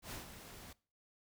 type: noise with ADSR envelope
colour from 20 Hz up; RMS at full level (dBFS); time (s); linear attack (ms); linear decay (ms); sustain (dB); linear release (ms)
pink; -44; 0.02-0.73; 96; 140; -9; 4
effects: noise-tail reverb RT60 0.4 s tail -22 dB re dry